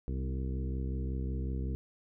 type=harmonic tone with a mistuned harmonic; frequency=65.41 Hz; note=C2; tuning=in tune; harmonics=1 / 2 / 3 / 4 / 5 / 6 / 7; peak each=-33 / -39 / -43 / -45 / -47 / -49 / -50 dBFS; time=0.08-1.75 s; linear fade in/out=0 ms; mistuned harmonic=4; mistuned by=-18 cents; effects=none